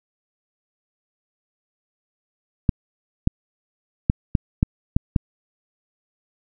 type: clicks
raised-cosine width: 5 ms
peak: -3 dBFS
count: 7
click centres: 2.692 / 3.274 / 4.099 / 4.352 / 4.629 / 4.965 / 5.162 s
effects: none